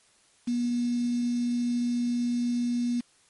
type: tone with quantisation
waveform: sine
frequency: 241.1 Hz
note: B3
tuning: 41 cents flat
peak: -24 dBFS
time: 0.47-3.01 s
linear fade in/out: 10 ms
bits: 7
effects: white hiss -62 dBFS RMS until 3.29 s + MP3 48 kbps